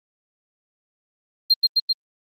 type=tone with echo; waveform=sine; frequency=4190 Hz; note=C8; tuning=2 cents sharp; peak=-9 dBFS; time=1.5-1.54 s; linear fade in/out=10 ms; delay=130 ms; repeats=3; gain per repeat=-2 dB; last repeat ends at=1.93 s; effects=tanh soft clip ceiling -10 dBFS + Opus 24 kbps